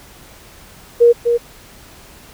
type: tone with echo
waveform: sine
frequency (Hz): 473.5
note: A#4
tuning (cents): +27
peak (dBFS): -5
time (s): 1-1.13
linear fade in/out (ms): 20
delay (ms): 250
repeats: 1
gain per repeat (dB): -6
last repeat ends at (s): 1.38
effects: pink hiss -42 dBFS RMS until 2.33 s